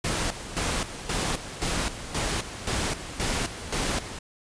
pink noise with tremolo, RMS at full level -27 dBFS, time 0.04-4.19 s, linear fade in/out 5 ms, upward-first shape square, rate 1.9 Hz, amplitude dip 70%, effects resampled to 22050 Hz

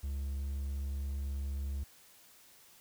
triangle tone, 69.3 Hz, C#2, in tune, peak -32 dBFS, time 0.03-1.84 s, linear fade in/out 10 ms, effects white hiss -60 dBFS RMS until 2.8 s

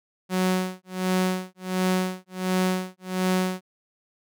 sawtooth tone with tremolo, 185 Hz, F#3, in tune, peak -16 dBFS, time 0.29-3.61 s, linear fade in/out 50 ms, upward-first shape sine, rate 1.4 Hz, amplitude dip 100%, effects none

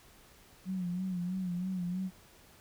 sine tone with vibrato, 181.8 Hz, F#3, 30 cents flat, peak -32 dBFS, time 0.65-2.11 s, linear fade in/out 50 ms, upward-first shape sine, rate 3.1 Hz, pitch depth 69 cents each way, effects pink hiss -59 dBFS RMS until 2.6 s

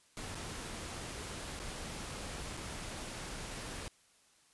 pink noise with dropouts, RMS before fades -43 dBFS, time 0.17-3.88 s, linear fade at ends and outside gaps 0 ms, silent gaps 0.347-0.353 / 1.592-1.599 / 2.568-2.573 s, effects white hiss -67 dBFS RMS until 4.53 s + resampled to 24000 Hz

